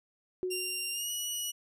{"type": "tone with exponential decay", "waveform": "sine", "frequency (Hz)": 367.7, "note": "F#4", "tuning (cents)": -11, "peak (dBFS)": -28, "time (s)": [0.43, 1.03], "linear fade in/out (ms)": 0, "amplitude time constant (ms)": 130}
{"type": "tone with pitch glide", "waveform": "15% pulse", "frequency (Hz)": [2779, 2924], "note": ["F7", "F#7"], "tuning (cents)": [-9, -21], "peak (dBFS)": -26, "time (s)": [0.5, 1.52], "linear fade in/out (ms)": 20, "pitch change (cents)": 88, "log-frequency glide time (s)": [0.92, 1.11]}
{"effects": []}